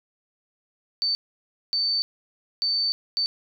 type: tone bursts at uneven times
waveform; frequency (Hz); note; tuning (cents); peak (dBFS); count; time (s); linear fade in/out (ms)
sine; 4551; C#8; +45; -21; 4; 1.02-1.15 / 1.73-2.02 / 2.62-2.92 / 3.17-3.26; 0
effects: none